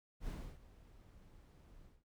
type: noise with ADSR envelope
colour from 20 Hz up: brown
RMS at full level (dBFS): -42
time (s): 0.2-2.04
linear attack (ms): 75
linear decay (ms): 300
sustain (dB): -18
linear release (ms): 190
effects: none